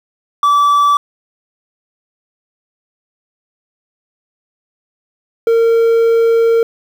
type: tone pair in turn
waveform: triangle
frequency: 1156 / 458.8 Hz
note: D6 / A#4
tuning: -28 / -28 cents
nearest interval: octave + major third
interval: 1600 cents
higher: first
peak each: -6 dBFS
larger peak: neither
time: 0.43-0.97 / 5.47-6.63 s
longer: second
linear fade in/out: 2 ms
effects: 7-bit